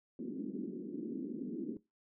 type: band-pass noise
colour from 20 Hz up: pink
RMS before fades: -41 dBFS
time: 0.19-1.77 s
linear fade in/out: 2 ms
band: 200 to 370 Hz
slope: 48 dB/octave
effects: noise-tail reverb RT60 0.2 s tail -18 dB re dry